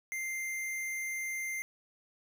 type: tone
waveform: square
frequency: 2093 Hz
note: C7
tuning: in tune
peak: -35 dBFS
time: 0.12-1.62 s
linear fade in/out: 0 ms
effects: none